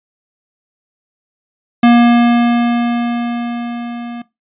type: tone with level ramp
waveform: square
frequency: 237.7 Hz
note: A#3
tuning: 34 cents sharp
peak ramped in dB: -5 to -25 dBFS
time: 1.83-4.22 s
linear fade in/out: 5 ms
effects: noise-tail reverb RT60 0.2 s tail -19 dB re dry + resampled to 8000 Hz